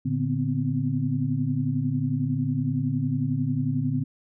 sine tone cluster, 114.5 / 146 / 246.4 / 257.4 Hz, A#2 / D3 / B3 / C4, -31 / -10 / -4 / -28 cents, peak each -29 / -26 / -32 / -28 dBFS, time 0.05-4.04 s, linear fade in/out 10 ms, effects none

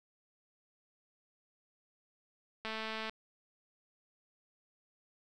click train, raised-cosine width 0.3 ms, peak -24 dBFS, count 99, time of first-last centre 2.65-3.095 s, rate 220 Hz, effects none

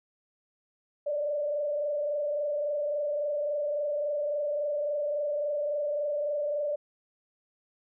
sine tone with frequency modulation, 587.3 Hz, D5, in tune, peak -27 dBFS, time 1.06-6.76 s, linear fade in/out 10 ms, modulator 23.6 Hz, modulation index 0.75, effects none

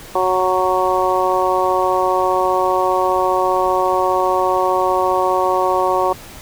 harmonic tone, 185 Hz, F#3, in tune, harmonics 2 / 3 / 4 / 5 / 6, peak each -20 / -20 / -20 / -20 / -20 dBFS, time 0.15-6.13 s, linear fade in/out 5 ms, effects pink hiss -37 dBFS RMS until 6.41 s

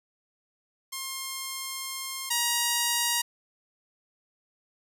5% pulse tone pair in turn, 1065 / 948.8 Hz, C6 / A#5, +30 / +30 cents, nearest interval major second, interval 200 cents, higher first, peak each -21 / -12 dBFS, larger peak second, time 0.92-2.3 / 2.3-3.22 s, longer first, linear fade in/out 10 ms, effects none

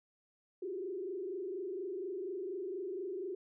sine tone with frequency modulation, 376.5 Hz, F#4, 30 cents sharp, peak -37 dBFS, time 0.62-3.35 s, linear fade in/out 5 ms, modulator 24.2 Hz, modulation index 1.3, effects none

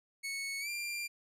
sawtooth tone with pitch glide, 2209 to 2381 Hz, C#7 to D7, -7 to +23 cents, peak -33 dBFS, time 0.23-1.08 s, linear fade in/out 20 ms, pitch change +130 cents, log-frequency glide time 0.6-0.69 s, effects resampled to 32000 Hz

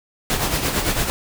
pink noise with tremolo, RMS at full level -19 dBFS, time 0.3-1.1 s, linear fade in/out 0 ms, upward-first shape sine, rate 8.9 Hz, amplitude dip 55%, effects none

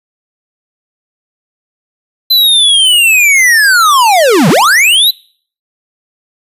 square linear two-way sweep, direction down then up, 4065 to 136.5 to 4065 Hz, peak -5 dBFS, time 2.3-5.11 s, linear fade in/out 10 ms, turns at 4.49 s, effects noise-tail reverb RT60 0.5 s tail -24 dB re dry + resampled to 32000 Hz

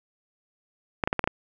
clicks, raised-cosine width 0.5 ms, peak -8 dBFS, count 6, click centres 1.038 / 1.075 / 1.129 / 1.193 / 1.241 / 1.275 s, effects none

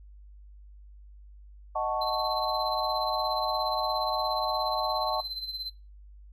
sine chord, D# half-diminished seventh, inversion none, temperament equal, 622.3 / 740 / 880 / 1108.7 Hz, D#5 / F#5 / A5 / C#6, 0 / 0 / 0 / 0 cents, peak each -32 dBFS, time 1.75-5.21 s, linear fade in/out 10 ms
triangle tone with tremolo, 4077 Hz, C8, 46 cents flat, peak -30 dBFS, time 2.01-5.7 s, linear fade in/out 5 ms, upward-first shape sine, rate 17 Hz, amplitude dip 70%
effects noise-tail reverb RT60 0.3 s tail -22 dB re dry + added 50 Hz sine -47 dBFS peak until 6.32 s

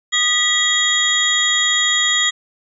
sine tone cluster, 1230 / 1952 / 3287 / 3764 / 7030 Hz, D#6 / B6 / G#7 / A#7 / A8, -20 / -21 / -19 / +16 / -2 cents, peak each -27 / -18 / -18 / -22 / -21 dBFS, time 0.12-2.31 s, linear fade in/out 20 ms, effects none

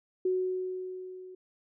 sine tone with level ramp, 370 Hz, F#4, in tune, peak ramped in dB -24 to -44 dBFS, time 0.25-1.35 s, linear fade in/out 5 ms, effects none

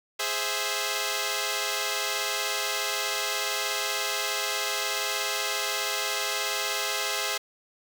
5% pulse chord, Ab augmented, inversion none, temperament equal, 415.3 / 523.3 / 659.3 Hz, Ab4 / C5 / E5, 0 / 0 / 0 cents, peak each -20 dBFS, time 0.19-7.38 s, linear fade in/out 10 ms, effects none

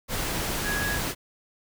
sine tone in noise, 1665 Hz, G#6, 4 cents sharp, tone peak -28 dBFS, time 0.63-1 s, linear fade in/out 50 ms, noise pink, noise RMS -29 dBFS, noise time 0.08-1.15 s, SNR -2 dB, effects none

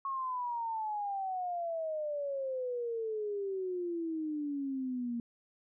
sine exponential sweep, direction down, 1099 to 233.1 Hz, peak -33 dBFS, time 0.05-5.2 s, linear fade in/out 2 ms, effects none

